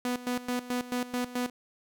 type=tone with tremolo; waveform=sawtooth; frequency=247.1 Hz; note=B3; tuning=1 cent sharp; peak=-24 dBFS; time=0.05-1.5 s; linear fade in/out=2 ms; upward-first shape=square; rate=4.6 Hz; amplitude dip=80%; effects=none